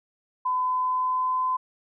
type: tone with pitch glide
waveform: sine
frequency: 1011 to 1021.6 Hz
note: B5 to C6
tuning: +40 to -42 cents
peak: -22 dBFS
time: 0.45-1.57 s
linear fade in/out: 10 ms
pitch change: +18 cents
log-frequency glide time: 0.6-1.45 s
effects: none